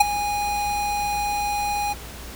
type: tone with ADSR envelope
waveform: square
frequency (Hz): 823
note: G#5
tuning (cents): -16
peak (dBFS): -9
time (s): 0-1.94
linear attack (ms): 8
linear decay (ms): 18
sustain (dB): -14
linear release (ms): 20
effects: added 60 Hz sine -38 dBFS peak until 2.35 s + pink hiss -39 dBFS RMS until 2.35 s